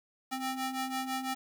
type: ring-modulated tone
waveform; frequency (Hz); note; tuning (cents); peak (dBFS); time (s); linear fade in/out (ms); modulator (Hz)
sawtooth; 526; C5; +9; -26; 0.31-1.35; 20; 266
effects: 9-bit